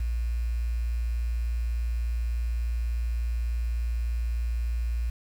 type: tone with quantisation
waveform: sine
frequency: 58.27 Hz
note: A#1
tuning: in tune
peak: -25 dBFS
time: 0-5.1 s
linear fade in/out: 5 ms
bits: 8
effects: none